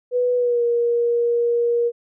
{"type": "tone with pitch glide", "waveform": "sine", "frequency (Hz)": [493.2, 473.4], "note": ["B4", "A#4"], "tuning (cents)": [-2, 27], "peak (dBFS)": -16, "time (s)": [0.11, 1.92], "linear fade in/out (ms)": 50, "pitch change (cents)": -71, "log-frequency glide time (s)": [0.36, 0.63], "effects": []}